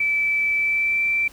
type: tone with pitch glide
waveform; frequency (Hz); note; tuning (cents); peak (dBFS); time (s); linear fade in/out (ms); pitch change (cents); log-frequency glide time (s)
sine; 2314 to 2340; D7 to D7; -26 to -7; -18; 0-1.28; 5; +19; 0.55-1.04
effects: pink hiss -48 dBFS RMS until 1.32 s